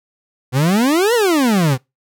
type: exponential two-way sweep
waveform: 40% pulse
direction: up then down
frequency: 121.4 to 497.4 to 121.4 Hz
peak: -11 dBFS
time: 0.52-1.78 s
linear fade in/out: 50 ms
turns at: 1.14 s
effects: noise-tail reverb RT60 0.2 s tail -24 dB re dry